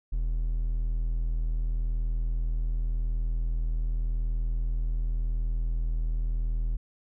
triangle tone, 40.44 Hz, E1, 32 cents flat, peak -23 dBFS, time 0.12-6.77 s, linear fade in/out 10 ms, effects none

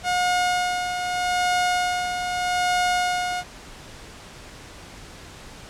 sawtooth tone with tremolo, 720 Hz, F#5, 47 cents flat, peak -15 dBFS, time 0.03-3.44 s, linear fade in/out 50 ms, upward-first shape sine, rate 0.81 Hz, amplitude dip 50%, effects pink hiss -42 dBFS RMS until 5.69 s + low-pass 8000 Hz 12 dB/octave

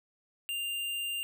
square tone, 2794 Hz, F7, in tune, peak -33 dBFS, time 0.49-1.23 s, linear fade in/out 0 ms, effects none

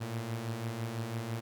sawtooth beating tone pair, 110 / 116 Hz, A2 / A#2, 0 / -8 cents, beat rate 6 Hz, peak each -37 / -32 dBFS, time 0-1.41 s, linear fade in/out 20 ms, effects none

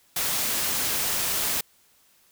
white noise, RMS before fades -26 dBFS, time 0.16-1.61 s, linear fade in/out 5 ms, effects white hiss -61 dBFS RMS until 2.31 s

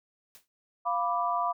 white noise with exponential decay, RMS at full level -48 dBFS, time 0.35-0.48 s, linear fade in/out 0 ms, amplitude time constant 27 ms
sine chord, B diminished, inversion second, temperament equal, 698.5 / 987.8 / 1174.7 Hz, F5 / B5 / D6, 0 / 0 / 0 cents, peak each -30 dBFS, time 0.85-1.53 s, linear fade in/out 20 ms
effects none

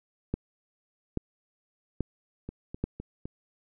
two click trains, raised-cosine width 3 ms, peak -24 / -15 dBFS, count 4 / 4, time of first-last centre 2.49-3.255 / 0.34-2.84 s, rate 3.92 / 1.2 Hz, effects none

